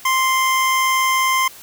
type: tone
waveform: 25% pulse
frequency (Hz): 1046.5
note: C6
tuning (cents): 0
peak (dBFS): -11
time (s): 0.05-1.48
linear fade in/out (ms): 5
effects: white hiss -41 dBFS RMS until 1.62 s